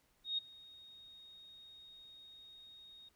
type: tone with ADSR envelope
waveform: sine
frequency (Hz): 3730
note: A#7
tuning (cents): 0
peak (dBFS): -32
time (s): 0.24-3.09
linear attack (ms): 140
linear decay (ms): 12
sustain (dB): -22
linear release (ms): 7
effects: pink hiss -74 dBFS RMS until 3.15 s